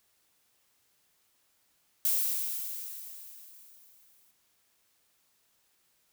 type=noise with exponential decay; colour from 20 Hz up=violet; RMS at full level=-26 dBFS; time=2.05-4.31 s; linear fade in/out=1 ms; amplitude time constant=490 ms; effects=white hiss -71 dBFS RMS until 6.12 s